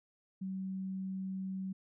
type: tone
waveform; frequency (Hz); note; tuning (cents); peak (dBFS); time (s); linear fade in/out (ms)
sine; 190; F#3; +46; -36; 0.41-1.73; 10
effects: none